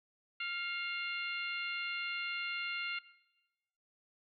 harmonic tone with a mistuned harmonic, 696 Hz, F5, 6 cents flat, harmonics 2 / 3 / 4 / 5 / 6, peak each -42 / -40 / -39 / -52 / -50 dBFS, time 0.4-2.99 s, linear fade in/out 5 ms, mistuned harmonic 3, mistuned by +46 cents, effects noise-tail reverb RT60 1.0 s tail -18 dB re dry

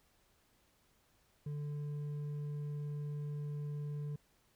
sine tone with hard clipping, 146.83 Hz, D3, in tune, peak -39 dBFS, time 1.46-4.16 s, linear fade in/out 5 ms, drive 4 dB, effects pink hiss -72 dBFS RMS until 4.55 s

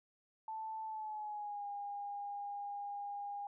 sine tone with pitch glide, 880 to 811.6 Hz, A5 to G#5, 0 to -40 cents, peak -40 dBFS, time 0.48-3.47 s, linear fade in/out 2 ms, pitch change -140 cents, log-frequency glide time 0.84-1.66 s, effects none

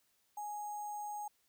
sine tone with sample-and-hold, 832 Hz, G#5, 3 cents sharp, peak -39 dBFS, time 0.37-1.28 s, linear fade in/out 5 ms, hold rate 7350 Hz, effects white hiss -75 dBFS RMS until 1.48 s

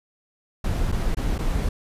brown noise with dropouts, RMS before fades -23 dBFS, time 0.64-1.69 s, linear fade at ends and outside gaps 5 ms, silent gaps 0.919-0.923 / 1.148-1.169 / 1.381-1.388 s, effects resampled to 32000 Hz

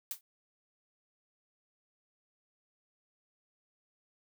blue noise with exponential decay, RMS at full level -33 dBFS, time 0.11-0.21 s, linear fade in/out 1 ms, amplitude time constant 21 ms, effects none

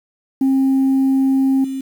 sine tone with level steps, 267.6 Hz, C4, 39 cents sharp, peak -10 / -21 dBFS, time 0.41-1.81 s, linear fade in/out 5 ms, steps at 1.64 s, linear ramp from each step 5 ms, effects tanh soft clip ceiling -10 dBFS + 7-bit

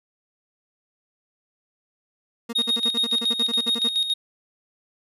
30% pulse tone bursts, 233.1 Hz, A#3, in tune, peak -25 dBFS, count 16, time 2.49-3.881 s, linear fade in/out 10 ms, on 41 ms, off 49 ms
triangle tone with tremolo, 3729 Hz, A#7, in tune, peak -17 dBFS, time 2.55-4.14 s, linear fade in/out 10 ms, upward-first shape square, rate 7.1 Hz, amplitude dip 60%
effects resampled to 32000 Hz

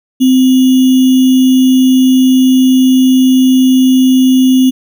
sine tone with sample-and-hold, 258.9 Hz, C4, 18 cents flat, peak -4 dBFS, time 0.2-4.71 s, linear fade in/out 20 ms, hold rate 3150 Hz, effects none

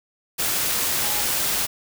sine tone in noise, 828 Hz, G#5, 5 cents flat, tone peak -34 dBFS, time 1.02-1.23 s, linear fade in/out 20 ms, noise white, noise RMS -23 dBFS, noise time 0.38-1.67 s, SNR -14 dB, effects none

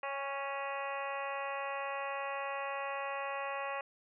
harmonic tone with a mistuned harmonic, 277.2 Hz, C#4, in tune, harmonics 2 / 3 / 4 / 5 / 6 / 7 / 8 / 9 / 10, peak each -41 / -42 / -41 / -49 / -50 / -45 / -56 / -46 / -50 dBFS, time 0.03-3.81 s, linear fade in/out 2 ms, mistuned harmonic 3, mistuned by -19 cents, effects none

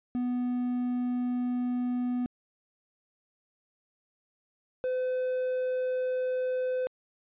triangle tone pair in turn, 246.9 / 509.2 Hz, B3 / C5, 0 / -47 cents, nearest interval octave + minor second, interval 1253 cents, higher second, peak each -25 dBFS, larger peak neither, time 0.15-2.26 / 4.84-6.87 s, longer first, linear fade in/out 0 ms, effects resampled to 8000 Hz

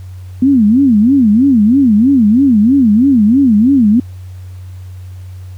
sine tone with vibrato, 240.6 Hz, B3, 45 cents flat, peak -5 dBFS, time 0.42-4 s, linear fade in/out 5 ms, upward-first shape sine, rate 3.1 Hz, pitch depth 280 cents each way, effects added 92 Hz sine -26 dBFS peak until 5.57 s + pink hiss -48 dBFS RMS until 5.57 s

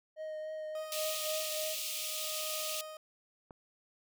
triangle tone with vibrato, 622.3 Hz, D#5, in tune, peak -36 dBFS, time 0.16-1.77 s, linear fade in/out 50 ms, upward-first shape triangle, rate 3.4 Hz, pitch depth 15 cents each way
30% pulse tone with tremolo, 622.3 Hz, D#5, in tune, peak -38 dBFS, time 0.75-2.97 s, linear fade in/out 2 ms, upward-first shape sine, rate 0.68 Hz, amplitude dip 80%
pink high-pass noise, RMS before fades -38 dBFS, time 0.92-2.81 s, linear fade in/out 0 ms, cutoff 2500 Hz, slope 48 dB/octave
click, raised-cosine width 1 ms, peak -35 dBFS, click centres 3.508 s
effects none

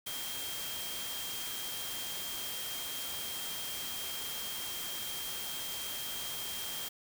sine tone in noise, 3201 Hz, G7, 36 cents sharp, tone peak -42 dBFS, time 0.06-6.89 s, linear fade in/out 10 ms, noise white, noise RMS -40 dBFS, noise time 0.06-6.89 s, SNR -5 dB, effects none

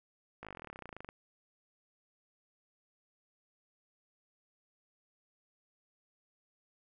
slowing click train, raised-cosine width 0.5 ms, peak -30 dBFS, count 24, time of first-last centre 0.43-1.089 s, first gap 18 ms, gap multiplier 1.04, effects none

